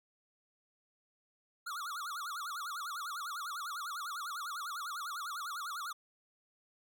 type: tone with vibrato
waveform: square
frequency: 1273 Hz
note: D#6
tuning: 39 cents sharp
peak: -39 dBFS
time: 1.66-5.93 s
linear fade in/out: 10 ms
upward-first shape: sine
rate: 10 Hz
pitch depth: 230 cents each way
effects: none